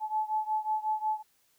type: beating tone pair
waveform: sine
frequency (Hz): 861 / 866.5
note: A5 / A5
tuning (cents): -38 / -27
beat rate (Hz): 5.5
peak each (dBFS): -30 / -32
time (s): 0-1.23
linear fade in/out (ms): 50
effects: white hiss -69 dBFS RMS until 1.58 s